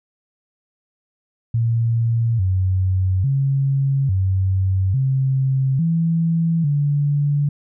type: tone with pitch steps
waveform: sine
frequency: 115.6 / 93.5 / 136.9 / 94.9 / 133.4 / 165.5 / 144.5 Hz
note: A#2 / F#2 / C#3 / F#2 / C3 / E3 / D3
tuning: -14 / +19 / -21 / +44 / +34 / +7 / -28 cents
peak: -15 dBFS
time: 1.54-7.49 s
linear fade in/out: 5 ms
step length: 850 ms
effects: none